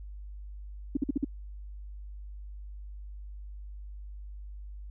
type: tone bursts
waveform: sine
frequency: 277.2 Hz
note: C#4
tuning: in tune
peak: -23 dBFS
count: 5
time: 0.95-1.246 s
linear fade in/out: 5 ms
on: 20 ms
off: 49 ms
effects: added 50 Hz sine -40 dBFS peak until 4.9 s